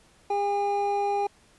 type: tone pair together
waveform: triangle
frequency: 404.7 / 809.4 Hz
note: G#4 / G#5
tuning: -45 / -45 cents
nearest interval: octave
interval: 1200 cents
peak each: -26 / -23 dBFS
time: 0.3-1.27 s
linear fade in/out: 5 ms
effects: pink hiss -59 dBFS RMS until 1.58 s + resampled to 24000 Hz